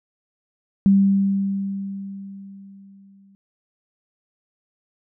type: tone with exponential decay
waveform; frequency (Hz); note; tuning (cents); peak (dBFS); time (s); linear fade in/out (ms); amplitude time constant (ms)
sine; 196.4; G3; +4; -10; 0.86-3.35; 0; 540
effects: none